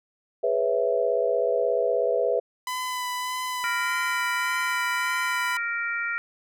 sine chord, C# minor seventh, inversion second, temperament equal with one note detuned, 415.3 / 493.9 / 550.5 / 659.3 Hz, G#4 / B4 / C#5 / E5, 0 / 0 / -12 / 0 cents, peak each -28 / -24 / -29 / -26 dBFS, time 0.43-2.4 s, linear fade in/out 10 ms
sawtooth tone with vibrato, 1003 Hz, B5, 26 cents sharp, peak -24 dBFS, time 2.67-5.57 s, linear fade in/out 2 ms, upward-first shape sine, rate 1.7 Hz, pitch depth 15 cents each way
harmonic tone, 466.2 Hz, A#4, in tune, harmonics 3 / 4 / 5, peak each -28 / -31 / -32 dBFS, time 3.64-6.18 s, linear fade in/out 0 ms
effects none

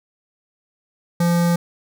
square tone with notch filter, 172.1 Hz, F3, 25 cents flat, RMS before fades -17 dBFS, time 1.2-1.56 s, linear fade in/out 5 ms, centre 2800 Hz, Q 1.5, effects none

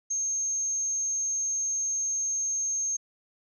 sine tone, 6410 Hz, G8, 38 cents sharp, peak -26 dBFS, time 0.1-2.97 s, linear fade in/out 10 ms, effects none

